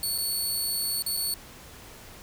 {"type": "tone with dropouts", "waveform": "15% pulse", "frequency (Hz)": 4435, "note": "C#8", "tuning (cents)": 0, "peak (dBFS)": -20, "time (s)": [0.03, 1.34], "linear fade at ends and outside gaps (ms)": 1, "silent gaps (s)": [[0.179, 0.184], [1.023, 1.063], [1.168, 1.172]], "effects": ["pink hiss -47 dBFS RMS until 2.22 s"]}